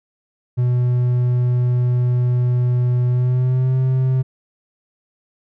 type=tone with pitch glide; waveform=triangle; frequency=123.47 to 130.13 Hz; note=B2 to C3; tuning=0 to -9 cents; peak=-12 dBFS; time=0.57-4.23 s; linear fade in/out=20 ms; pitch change=+91 cents; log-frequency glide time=3.08-3.76 s; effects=none